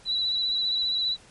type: tone with vibrato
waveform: sine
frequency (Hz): 3944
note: B7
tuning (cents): -3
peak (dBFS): -23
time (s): 0.05-1.17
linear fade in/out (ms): 50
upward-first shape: sine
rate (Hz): 15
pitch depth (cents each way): 27
effects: pink hiss -53 dBFS RMS until 1.3 s + MP3 48 kbps